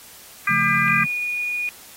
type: harmonic tone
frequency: 400.8 Hz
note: G4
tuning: 38 cents sharp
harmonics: 3 / 4 / 5 / 6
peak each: -22 / -22 / -22 / -22 dBFS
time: 0.47-1.04 s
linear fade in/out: 5 ms
type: chord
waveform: sine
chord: Db augmented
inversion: none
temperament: equal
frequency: 138.59 / 174.61 / 220 Hz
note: Db3 / F3 / A3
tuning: 0 / 0 / 0 cents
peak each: -29 dBFS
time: 0.49-1.06 s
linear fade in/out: 10 ms
type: tone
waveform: sine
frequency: 2452 Hz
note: D#7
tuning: 26 cents flat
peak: -22 dBFS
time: 0.88-1.69 s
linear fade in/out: 0 ms
effects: white hiss -44 dBFS RMS until 1.96 s + AAC 48 kbps